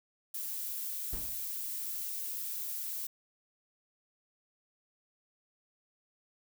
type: noise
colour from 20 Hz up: violet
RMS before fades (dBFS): -38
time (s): 0.34-3.07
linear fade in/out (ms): 5
type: noise with exponential decay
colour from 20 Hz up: brown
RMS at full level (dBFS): -38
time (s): 1.13-1.53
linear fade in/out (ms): 1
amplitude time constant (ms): 85
effects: none